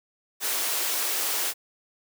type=high-pass noise; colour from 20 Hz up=white; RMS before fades=-27 dBFS; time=0.4-1.54 s; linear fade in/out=50 ms; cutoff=320 Hz; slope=24 dB/octave; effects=none